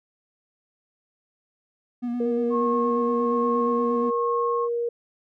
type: tone with vibrato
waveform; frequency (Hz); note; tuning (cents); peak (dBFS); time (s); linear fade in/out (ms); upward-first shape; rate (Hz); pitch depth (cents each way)
triangle; 241.1; B3; -41; -23; 2.02-4.11; 20; square; 8.5; 23
type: tone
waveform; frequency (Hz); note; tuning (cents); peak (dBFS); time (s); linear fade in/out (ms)
sine; 472.4; A#4; +23; -23; 2.2-4.89; 5
type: tone with tremolo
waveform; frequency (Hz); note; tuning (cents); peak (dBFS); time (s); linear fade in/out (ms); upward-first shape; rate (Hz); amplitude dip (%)
sine; 1085; C#6; -37; -24; 2.5-4.69; 50; sine; 1.2; 30
effects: none